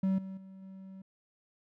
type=tone with level steps; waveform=triangle; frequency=191.1 Hz; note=G3; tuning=44 cents flat; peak=-24 / -37 / -45 / -43 dBFS; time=0.03-1.02 s; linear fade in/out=5 ms; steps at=0.18 / 0.37 / 0.62 s; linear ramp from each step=5 ms; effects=none